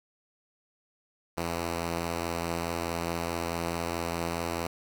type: tone pair together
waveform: 5% pulse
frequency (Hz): 84.7 / 167.65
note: E2 / E3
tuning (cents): +48 / +30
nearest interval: octave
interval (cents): 1182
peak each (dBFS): -19 / -29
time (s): 1.37-4.67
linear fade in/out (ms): 5
effects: none